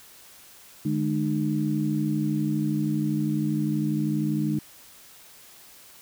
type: tone cluster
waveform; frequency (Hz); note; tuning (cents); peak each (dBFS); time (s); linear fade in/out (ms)
sine; 151.5 / 211.7 / 304.3; D#3 / G#3 / D#4; -46 / +33 / -38; -27; 0.85-4.59; 5
effects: white hiss -50 dBFS RMS until 6.01 s